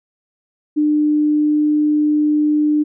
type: tone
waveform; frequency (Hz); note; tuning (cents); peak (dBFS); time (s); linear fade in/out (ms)
sine; 300.1; D4; +38; -12; 0.76-2.84; 20
effects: none